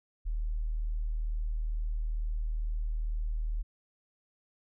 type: tone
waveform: sine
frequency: 38.89 Hz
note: D#1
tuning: in tune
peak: -29 dBFS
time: 0.25-3.63 s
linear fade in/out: 20 ms
effects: none